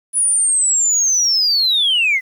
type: linear sweep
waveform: sine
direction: down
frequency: 9956 to 1975.5 Hz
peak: -11 dBFS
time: 0.13-2.21 s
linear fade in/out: 50 ms
effects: tanh soft clip ceiling -9 dBFS + 8-bit